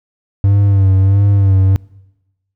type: tone with vibrato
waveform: triangle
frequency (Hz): 98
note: G2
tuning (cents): 0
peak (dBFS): -5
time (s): 0.44-1.76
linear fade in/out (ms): 0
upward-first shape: sine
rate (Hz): 1.5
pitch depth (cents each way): 49
effects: noise-tail reverb RT60 1.0 s tail -24 dB re dry